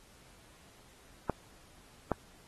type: clicks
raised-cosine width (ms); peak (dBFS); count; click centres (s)
1; -15; 2; 1.297 / 2.117
effects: pink hiss -60 dBFS RMS until 2.47 s + AAC 32 kbps